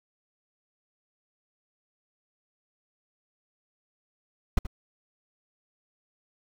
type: noise with echo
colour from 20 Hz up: brown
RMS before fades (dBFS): -19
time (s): 4.57-4.59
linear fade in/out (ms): 5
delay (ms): 78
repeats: 1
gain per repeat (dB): -12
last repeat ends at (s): 4.668
effects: none